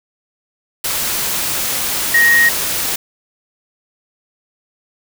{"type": "tone in noise", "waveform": "sine", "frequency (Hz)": 1877, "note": "A#6", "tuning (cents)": 11, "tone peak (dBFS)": -8, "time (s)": [2.14, 2.49], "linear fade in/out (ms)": 5, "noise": "white", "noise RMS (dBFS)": -19, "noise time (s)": [0.84, 2.96], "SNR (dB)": 8, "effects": []}